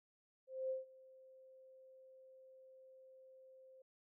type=tone with ADSR envelope; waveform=sine; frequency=523.3 Hz; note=C5; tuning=in tune; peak=-36 dBFS; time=0.47-3.82 s; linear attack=230 ms; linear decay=150 ms; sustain=-23 dB; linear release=4 ms; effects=none